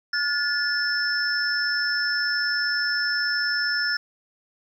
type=tone cluster; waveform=sine; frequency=1436 / 1729 / 5290 Hz; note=F6 / A6 / E8; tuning=+48 / -31 / +5 cents; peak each=-26 dBFS; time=0.13-3.97 s; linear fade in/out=5 ms; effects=9-bit